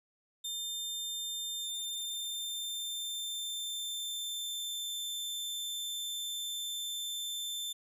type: tone with pitch glide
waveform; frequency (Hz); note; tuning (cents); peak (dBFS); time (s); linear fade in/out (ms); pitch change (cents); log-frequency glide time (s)
sawtooth; 3600 to 3550; A7 to A7; +39 to +15; -33; 0.44-7.73; 10; -24; 1.56-4.99
effects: none